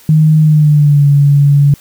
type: tone with pitch glide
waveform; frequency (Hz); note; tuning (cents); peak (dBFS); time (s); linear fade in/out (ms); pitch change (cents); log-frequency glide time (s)
sine; 155.56 to 142.65; D#3 to C#3; 0 to +50; -4; 0.09-1.74; 2; -150; 0.4-1.06
effects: white hiss -42 dBFS RMS until 1.8 s